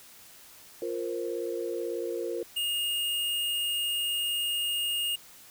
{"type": "chord", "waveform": "sine", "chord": "F suspended fourth", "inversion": "none", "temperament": "just", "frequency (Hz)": [349.2, 465.6, 523.8], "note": ["F4", "Bb4", "C5"], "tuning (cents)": [0, -2, 2], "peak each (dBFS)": [-34, -33, -37], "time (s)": [0.82, 2.43], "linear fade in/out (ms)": 2}
{"type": "tone", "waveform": "square", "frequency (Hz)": 2843, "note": "F7", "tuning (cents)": 30, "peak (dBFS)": -28, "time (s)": [2.56, 5.16], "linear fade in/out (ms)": 10}
{"effects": ["white hiss -52 dBFS RMS until 5.5 s"]}